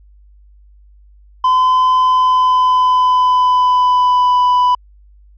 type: tone with pitch glide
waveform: triangle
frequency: 1019 to 992.9 Hz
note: C6 to B5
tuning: -46 to +9 cents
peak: -7 dBFS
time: 1.44-4.75 s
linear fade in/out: 5 ms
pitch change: -45 cents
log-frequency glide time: 1.97-4.39 s
effects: added 50 Hz sine -42 dBFS peak until 5.37 s + resampled to 11025 Hz